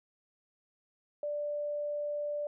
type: tone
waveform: sine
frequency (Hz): 588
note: D5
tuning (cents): +2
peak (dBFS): -32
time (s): 1.23-2.47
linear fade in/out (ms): 2
effects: none